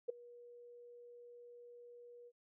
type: tone with ADSR envelope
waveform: sine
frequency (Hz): 480.7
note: B4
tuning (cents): -47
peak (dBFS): -32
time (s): 0.08-2.32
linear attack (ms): 15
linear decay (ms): 9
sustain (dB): -22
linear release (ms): 48
effects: none